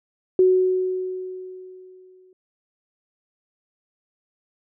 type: tone with exponential decay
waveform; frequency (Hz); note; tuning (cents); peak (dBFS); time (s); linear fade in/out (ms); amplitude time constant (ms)
sine; 370.7; F#4; +3; -11; 0.39-2.33; 2; 420
effects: none